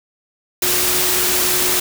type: tone in noise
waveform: sine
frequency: 363 Hz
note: F#4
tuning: 33 cents flat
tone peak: -26 dBFS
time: 0.62-1.8 s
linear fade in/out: 5 ms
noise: white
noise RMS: -17 dBFS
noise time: 0.62-1.8 s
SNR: -12 dB
effects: none